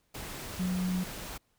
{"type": "tone in noise", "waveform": "sine", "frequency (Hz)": 182.8, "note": "F#3", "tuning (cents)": -21, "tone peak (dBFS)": -28, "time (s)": [0.59, 1.04], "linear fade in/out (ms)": 10, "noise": "pink", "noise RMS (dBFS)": -41, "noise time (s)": [0.14, 1.38], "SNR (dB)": 10, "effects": ["pink hiss -73 dBFS RMS until 1.58 s"]}